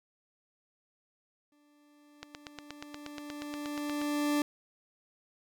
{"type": "tone with exponential growth", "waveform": "40% pulse", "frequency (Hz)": 293.7, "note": "D4", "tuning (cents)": 0, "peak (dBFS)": -25, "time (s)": [1.52, 4.42], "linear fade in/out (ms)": 2, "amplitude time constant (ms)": 630}
{"type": "click train", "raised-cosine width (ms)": 0.2, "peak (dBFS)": -22, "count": 16, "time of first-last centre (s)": [2.23, 4.016], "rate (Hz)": 8.4}
{"effects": []}